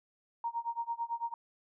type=tone with tremolo; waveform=sine; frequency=932.3 Hz; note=A#5; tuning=in tune; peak=-30 dBFS; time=0.44-1.34 s; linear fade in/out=2 ms; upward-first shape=sine; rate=9 Hz; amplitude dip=95%; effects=none